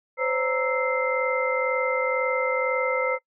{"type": "tone cluster", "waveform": "sine", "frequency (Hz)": [514, 556, 930, 1317, 2085], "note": ["C5", "C#5", "A#5", "E6", "C7"], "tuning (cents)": [-31, 5, -4, -2, -7], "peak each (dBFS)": [-25, -32, -32, -29, -28], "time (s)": [0.17, 3.19], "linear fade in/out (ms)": 50, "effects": ["noise-tail reverb RT60 0.1 s tail -22 dB re dry"]}